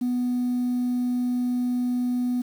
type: tone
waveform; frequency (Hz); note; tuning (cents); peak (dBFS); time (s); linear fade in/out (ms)
sine; 246.9; B3; 0; -20; 0.01-2.42; 10
effects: tanh soft clip ceiling -20 dBFS + 8-bit